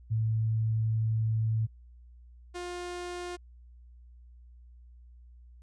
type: tone pair in turn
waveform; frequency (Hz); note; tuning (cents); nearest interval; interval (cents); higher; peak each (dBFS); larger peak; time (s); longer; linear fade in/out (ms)
sine / sawtooth; 111 / 354.3; A2 / F4; +16 / +25; octave + minor sixth; 2009; second; -25 / -32; first; 0.1-1.67 / 2.54-3.37; first; 20
effects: added 60 Hz sine -50 dBFS peak until 5.62 s + resampled to 22050 Hz